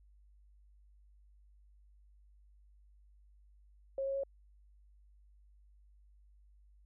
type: tone with pitch steps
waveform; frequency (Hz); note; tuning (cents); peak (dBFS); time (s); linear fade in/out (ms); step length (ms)
sine; 542 / 545.8 / 549.6; C#5 / C#5 / C#5; -39 / -27 / -15; -33; 3.98-4.235; 2; 85
effects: added 50 Hz sine -60 dBFS peak until 6.85 s